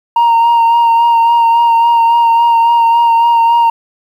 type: tone with vibrato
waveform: sine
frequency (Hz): 930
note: A#5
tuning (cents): -4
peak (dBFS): -3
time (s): 0.16-3.7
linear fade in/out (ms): 5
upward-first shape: sine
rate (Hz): 3.6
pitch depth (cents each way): 21
effects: tanh soft clip ceiling -5 dBFS + 7-bit

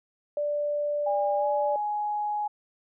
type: tone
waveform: sine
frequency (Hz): 587.3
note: D5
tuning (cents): 0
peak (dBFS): -25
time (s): 0.37-1.76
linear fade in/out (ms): 2
type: tone with pitch glide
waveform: sine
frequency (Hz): 813 to 835.9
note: G#5 to G#5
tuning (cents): -37 to +11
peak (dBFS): -26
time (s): 1.06-2.48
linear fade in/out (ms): 10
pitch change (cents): +48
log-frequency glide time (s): 1.38-1.45
effects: none

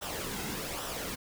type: noise with flanger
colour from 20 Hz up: pink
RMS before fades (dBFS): -37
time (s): 0.01-1.16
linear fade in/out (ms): 20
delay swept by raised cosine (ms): 0.44 to 1.74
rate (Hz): 1.2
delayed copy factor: -0.55
effects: none

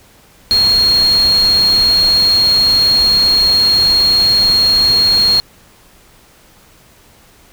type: tone in noise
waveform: sine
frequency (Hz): 4267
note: C8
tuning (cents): +33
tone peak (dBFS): -8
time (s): 0.51-5.4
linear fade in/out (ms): 0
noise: pink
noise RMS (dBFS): -24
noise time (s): 0.51-5.4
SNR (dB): +13
effects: pink hiss -46 dBFS RMS until 7.52 s

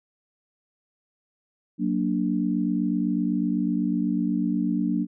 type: chord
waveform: sine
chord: Gb augmented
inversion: none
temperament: equal with one note detuned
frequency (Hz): 185 / 233.1 / 292.8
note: Gb3 / Bb3 / D4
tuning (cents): 0 / 0 / -5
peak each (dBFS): -26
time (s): 1.78-5.07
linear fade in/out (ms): 50
effects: none

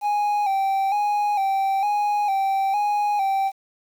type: tone with vibrato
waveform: triangle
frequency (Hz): 803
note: G5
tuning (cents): +41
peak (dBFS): -17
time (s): 0.01-3.52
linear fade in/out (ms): 50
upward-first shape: square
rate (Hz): 1.1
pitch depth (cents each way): 53
effects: 8-bit

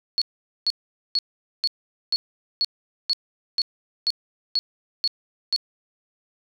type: tone bursts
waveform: sine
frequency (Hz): 4371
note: C#8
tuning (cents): -25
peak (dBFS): -18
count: 12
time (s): 0.18-5.562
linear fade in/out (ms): 0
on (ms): 36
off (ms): 450
effects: none

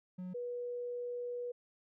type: tone pair in turn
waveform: triangle / sine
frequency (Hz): 182.2 / 486.4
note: F#3 / B4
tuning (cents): -26 / -26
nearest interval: octave + perfect fourth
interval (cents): 1700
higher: second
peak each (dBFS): -38 / -37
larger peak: second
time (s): 0.18-0.34 / 0.34-1.52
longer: second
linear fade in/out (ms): 10
effects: none

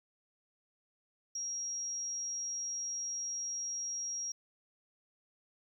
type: tone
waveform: triangle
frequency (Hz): 5640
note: F8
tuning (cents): +16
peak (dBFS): -32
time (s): 1.35-4.32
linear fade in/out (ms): 5
effects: tanh soft clip ceiling -34 dBFS + 12-bit

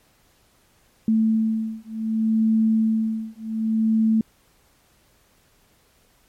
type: beating tone pair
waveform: sine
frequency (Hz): 220.9 / 221.56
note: A3 / A3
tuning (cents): +7 / +12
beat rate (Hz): 0.66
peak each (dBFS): -21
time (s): 1.08-4.21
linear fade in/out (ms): 2
effects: pink hiss -60 dBFS RMS until 6.28 s + MP3 64 kbps

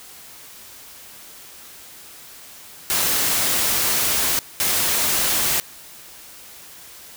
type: noise bursts at uneven times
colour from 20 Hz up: white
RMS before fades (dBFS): -20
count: 2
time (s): 2.9-4.39 / 4.6-5.6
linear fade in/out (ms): 0
effects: white hiss -42 dBFS RMS until 7.16 s

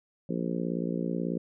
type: harmonic tone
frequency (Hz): 58.27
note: A#1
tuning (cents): 0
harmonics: 3 / 4 / 5 / 6 / 7 / 8 / 9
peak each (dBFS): -32 / -34 / -36 / -38 / -39 / -40 / -41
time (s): 0.29-1.38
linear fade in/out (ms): 5
effects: none

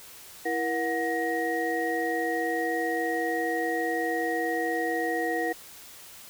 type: tone cluster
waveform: sine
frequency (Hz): 329.7 / 474.5 / 731 / 1885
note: E4 / A#4 / F#5 / A#6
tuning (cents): 0 / +31 / -21 / +19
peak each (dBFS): -31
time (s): 0.45-5.53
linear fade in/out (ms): 10
effects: white hiss -47 dBFS RMS until 6.29 s

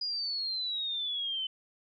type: exponential sweep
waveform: sine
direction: down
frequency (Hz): 4919 to 3034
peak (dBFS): -31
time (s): 0.01-1.47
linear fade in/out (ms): 5
effects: none

